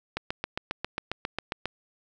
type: click train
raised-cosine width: 0.3 ms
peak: -13 dBFS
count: 12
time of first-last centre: 0.17-1.656 s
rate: 7.4 Hz
effects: none